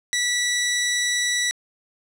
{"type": "tone", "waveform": "15% pulse", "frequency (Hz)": 1955, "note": "B6", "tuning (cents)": -18, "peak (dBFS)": -14, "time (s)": [0.13, 1.51], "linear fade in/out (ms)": 0, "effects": ["low-pass 11000 Hz 12 dB/octave", "9-bit"]}